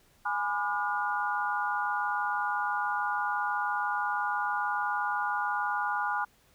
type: chord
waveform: sine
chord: G# diminished seventh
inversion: none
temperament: just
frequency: 830.6 / 996.7 / 1196.1 / 1435.3 Hz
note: G#5 / B5 / D6 / F6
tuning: 0 / +16 / +31 / +47 cents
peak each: -32 / -34 / -35 / -32 dBFS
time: 0.25-6.25 s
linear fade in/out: 10 ms
effects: pink hiss -64 dBFS RMS until 6.54 s